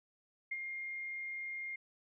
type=tone with ADSR envelope; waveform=sine; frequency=2122 Hz; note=C7; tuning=24 cents sharp; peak=-34 dBFS; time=0.51-1.76 s; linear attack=9 ms; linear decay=40 ms; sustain=-5 dB; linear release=7 ms; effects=none